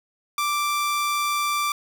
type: tone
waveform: sawtooth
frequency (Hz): 1174.7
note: D6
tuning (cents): 0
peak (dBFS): -18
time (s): 0.38-1.72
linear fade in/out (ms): 2
effects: none